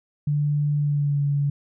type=tone with pitch glide; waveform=sine; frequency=146.83 to 142.81 Hz; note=D3 to D3; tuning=0 to -48 cents; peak=-19 dBFS; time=0.27-1.5 s; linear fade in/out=5 ms; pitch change=-48 cents; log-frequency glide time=0.77-1.21 s; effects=none